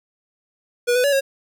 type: tone with pitch steps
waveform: square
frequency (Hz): 484.6 / 498.4 / 568 / 545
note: B4 / B4 / C#5 / C#5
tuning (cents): -33 / +16 / +42 / -29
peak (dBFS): -16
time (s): 0.87-1.21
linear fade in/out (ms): 20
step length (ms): 85
effects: none